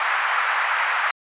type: band-pass noise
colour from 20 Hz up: white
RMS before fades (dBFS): -22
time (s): 0-1.11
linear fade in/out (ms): 2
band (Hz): 870 to 2000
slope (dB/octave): 24
effects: resampled to 8000 Hz